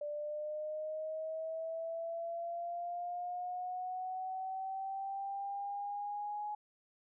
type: linear sweep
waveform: sine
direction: up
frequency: 587.3 to 839 Hz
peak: -37 dBFS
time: 0.01-6.55 s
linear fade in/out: 5 ms
effects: none